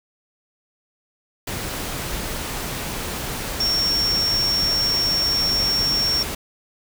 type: tone in noise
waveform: sine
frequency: 5500 Hz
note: F8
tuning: 27 cents flat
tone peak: -18 dBFS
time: 3.6-6.23 s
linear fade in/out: 5 ms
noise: pink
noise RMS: -28 dBFS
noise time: 1.47-6.35 s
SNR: +7 dB
effects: none